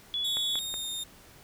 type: tone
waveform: sine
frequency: 3408 Hz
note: G#7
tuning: 44 cents sharp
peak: -28 dBFS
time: 0.14-0.59 s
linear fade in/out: 0 ms
type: tone with pitch glide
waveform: sawtooth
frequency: 3729 to 3661 Hz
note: A#7 to A#7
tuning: 0 to -32 cents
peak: -30 dBFS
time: 0.24-1.04 s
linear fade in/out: 10 ms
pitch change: -32 cents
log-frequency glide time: 0.48-0.87 s
type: click train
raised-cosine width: 0.5 ms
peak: -24 dBFS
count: 3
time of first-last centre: 0.37-0.741 s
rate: 5.39 Hz
effects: pink hiss -54 dBFS RMS until 1.43 s